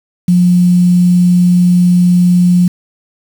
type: tone with quantisation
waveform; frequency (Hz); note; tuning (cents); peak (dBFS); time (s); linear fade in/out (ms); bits
sine; 177.9; F3; +32; -5; 0.28-2.68; 5; 5
effects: none